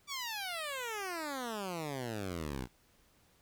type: exponential sweep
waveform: 10% pulse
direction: down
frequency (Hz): 1174.7 to 59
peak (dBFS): -29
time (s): 0.07-2.68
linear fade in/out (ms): 50
effects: pink hiss -68 dBFS RMS until 3.41 s